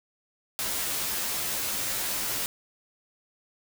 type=noise with comb filter; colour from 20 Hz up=white; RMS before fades=-30 dBFS; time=0.59-2.46 s; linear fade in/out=0 ms; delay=12 ms; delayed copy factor=-0.8; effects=none